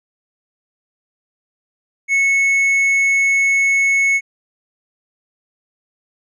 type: tone with tanh clipping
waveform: sine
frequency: 2200 Hz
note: C#7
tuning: 14 cents flat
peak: -13 dBFS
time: 2.08-4.21 s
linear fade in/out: 50 ms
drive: 5 dB
effects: none